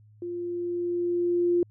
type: tone with level ramp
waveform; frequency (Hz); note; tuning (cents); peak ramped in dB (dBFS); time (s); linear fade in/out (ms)
sine; 349.2; F4; 0; -31 to -19; 0.22-1.63; 2
effects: added 106 Hz sine -52 dBFS peak until 1.7 s